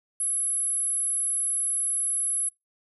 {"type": "tone", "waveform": "sine", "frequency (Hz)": 10830, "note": "E9", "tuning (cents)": 46, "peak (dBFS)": -24, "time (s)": [0.2, 2.49], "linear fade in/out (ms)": 5, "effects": ["noise-tail reverb RT60 0.2 s tail -24 dB re dry"]}